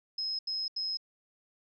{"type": "tone bursts", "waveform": "sine", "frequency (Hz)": 5130, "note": "E8", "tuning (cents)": -48, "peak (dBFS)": -31, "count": 3, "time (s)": [0.18, 0.972], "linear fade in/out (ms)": 5, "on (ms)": 210, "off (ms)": 81, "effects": []}